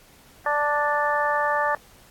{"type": "harmonic tone", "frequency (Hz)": 293.7, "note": "D4", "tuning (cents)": 0, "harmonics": [2, 3, 4, 5, 6], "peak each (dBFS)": [-26, -25, -26, -34, -26], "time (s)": [0.46, 1.75], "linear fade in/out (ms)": 2, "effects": ["pink hiss -53 dBFS RMS until 2.1 s", "AAC 64 kbps"]}